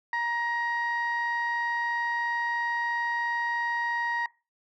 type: tone pair together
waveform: sine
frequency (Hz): 943 / 1886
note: A#5 / A#6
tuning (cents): +20 / +20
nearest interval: octave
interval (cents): 1200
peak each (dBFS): -27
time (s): 0.13-4.26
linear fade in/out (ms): 2
effects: noise-tail reverb RT60 0.3 s tail -23 dB re dry + tanh soft clip ceiling -22 dBFS